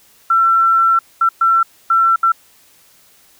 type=tone bursts at uneven times; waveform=sine; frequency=1347 Hz; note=E6; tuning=37 cents sharp; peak=-9 dBFS; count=5; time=0.3-0.99 / 1.21-1.29 / 1.41-1.63 / 1.9-2.16 / 2.23-2.32 s; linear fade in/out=5 ms; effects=white hiss -50 dBFS RMS until 3.39 s